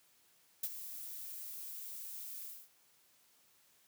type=noise with ADSR envelope; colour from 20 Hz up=violet; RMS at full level=-35 dBFS; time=0.63-2.69 s; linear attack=6 ms; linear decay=47 ms; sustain=-11 dB; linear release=240 ms; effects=white hiss -69 dBFS RMS until 3.87 s + high-pass 80 Hz 12 dB/octave